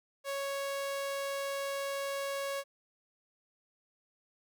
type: tone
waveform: sawtooth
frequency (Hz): 554.4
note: C#5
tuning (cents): 0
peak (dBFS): -30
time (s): 0.24-2.64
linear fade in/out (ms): 50
effects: none